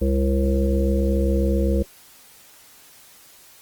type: harmonic tone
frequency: 67.4 Hz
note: C#2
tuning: 48 cents flat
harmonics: 1 / 3 / 5 / 7 / 8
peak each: -19 / -24 / -26 / -27 / -28 dBFS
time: 0.01-1.83 s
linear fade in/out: 10 ms
effects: white hiss -49 dBFS RMS until 3.61 s + Opus 24 kbps